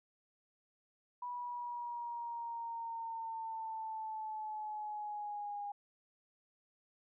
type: linear sweep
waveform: sine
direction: down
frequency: 980 to 814 Hz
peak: -39 dBFS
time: 1.22-5.72 s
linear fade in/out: 5 ms
effects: none